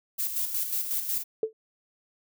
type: noise with tremolo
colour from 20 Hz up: violet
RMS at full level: -28 dBFS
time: 0.18-1.24 s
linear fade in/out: 20 ms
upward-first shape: square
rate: 5.5 Hz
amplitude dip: 50%
type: tone with exponential decay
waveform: sine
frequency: 440 Hz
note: A4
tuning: in tune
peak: -19 dBFS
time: 1.43-1.53 s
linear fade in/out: 2 ms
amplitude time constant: 20 ms
effects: none